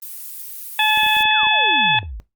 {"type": "noise", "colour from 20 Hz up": "violet", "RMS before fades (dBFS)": -32, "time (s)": [0.02, 1.23], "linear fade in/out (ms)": 5}
{"type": "harmonic tone", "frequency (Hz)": 860, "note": "A5", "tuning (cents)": -40, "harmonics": [1, 2, 3, 4], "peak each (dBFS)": [-19, -19, -19, -19], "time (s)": [0.79, 1.99], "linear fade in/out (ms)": 2}
{"type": "clicks", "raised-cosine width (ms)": 2, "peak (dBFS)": -24, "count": 10, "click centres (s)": [0.975, 1.033, 1.064, 1.167, 1.208, 1.255, 1.433, 1.469, 1.95, 2.03]}
{"type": "exponential sweep", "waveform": "sine", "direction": "down", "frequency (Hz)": [1864.7, 46.41], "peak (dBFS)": -28, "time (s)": [1.31, 2.2], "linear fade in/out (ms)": 0}
{"effects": ["noise-tail reverb RT60 0.2 s tail -18 dB re dry", "Opus 32 kbps"]}